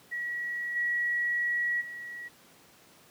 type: tone with level steps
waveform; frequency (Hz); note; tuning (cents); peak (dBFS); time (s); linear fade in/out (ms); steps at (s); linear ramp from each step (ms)
sine; 1922; B6; -48; -31 / -26 / -38; 0.11-2.29; 20; 0.75 / 1.8; 20
effects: pink hiss -57 dBFS RMS until 3.1 s + high-pass 150 Hz 12 dB/octave